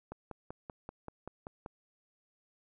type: click train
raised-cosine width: 1 ms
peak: -28 dBFS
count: 9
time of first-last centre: 0.12-1.661 s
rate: 5.19 Hz
effects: none